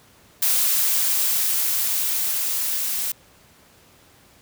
blue noise with level ramp, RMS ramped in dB -19 to -25 dBFS, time 0.42-3.12 s, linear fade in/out 5 ms, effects pink hiss -53 dBFS RMS until 4.41 s + high-pass 60 Hz 12 dB/octave

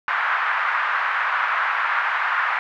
white band-pass noise, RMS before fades -22 dBFS, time 0.08-2.59 s, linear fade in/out 0 ms, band 1000 to 1700 Hz, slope 24 dB/octave, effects none

